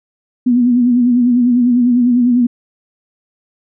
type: tone with vibrato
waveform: sine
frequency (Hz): 244.3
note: B3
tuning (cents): -19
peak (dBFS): -8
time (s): 0.46-2.47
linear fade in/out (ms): 10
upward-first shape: sine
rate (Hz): 10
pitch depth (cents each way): 53
effects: none